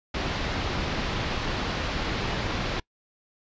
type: low-pass noise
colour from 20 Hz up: pink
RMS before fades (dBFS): -29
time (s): 0.14-2.8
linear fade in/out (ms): 5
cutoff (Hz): 4700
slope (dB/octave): 24
effects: noise-tail reverb RT60 0.1 s tail -25 dB re dry + resampled to 16000 Hz